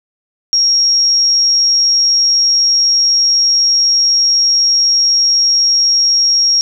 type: tone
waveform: sine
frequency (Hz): 5588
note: F8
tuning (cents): 0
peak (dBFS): -8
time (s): 0.53-6.61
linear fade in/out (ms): 0
effects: none